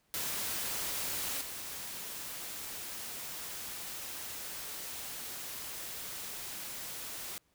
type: noise with level steps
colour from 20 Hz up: white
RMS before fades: -36 / -42 dBFS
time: 0.14-7.38 s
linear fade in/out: 0 ms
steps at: 1.41 s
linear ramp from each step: 5 ms
effects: pink hiss -73 dBFS RMS until 7.54 s